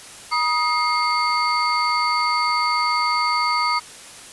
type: tone cluster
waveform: sine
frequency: 960 / 1247 / 2137 / 4547 Hz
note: B5 / D#6 / C7 / C#8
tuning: -49 / +3 / +36 / +43 cents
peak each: -23 / -21 / -25 / -25 dBFS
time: 0.31-3.8 s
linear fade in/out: 20 ms
effects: white hiss -40 dBFS RMS until 4.32 s + resampled to 24000 Hz